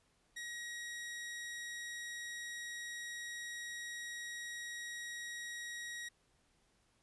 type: tone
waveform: sawtooth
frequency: 1898 Hz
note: A#6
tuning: 31 cents sharp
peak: -39 dBFS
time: 0.36-6.09 s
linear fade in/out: 10 ms
effects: pink hiss -74 dBFS RMS until 7.02 s + resampled to 24000 Hz